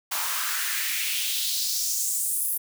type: noise with high-pass filter sweep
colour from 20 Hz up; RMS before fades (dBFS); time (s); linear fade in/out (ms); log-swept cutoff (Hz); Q
white; -27; 0.11-2.58; 10; 900 to 12000; 2.5
effects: none